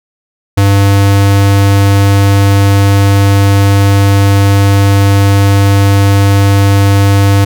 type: tone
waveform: square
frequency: 99.4 Hz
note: G2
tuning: 25 cents sharp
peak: -5 dBFS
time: 0.57-7.45 s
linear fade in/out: 10 ms
effects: none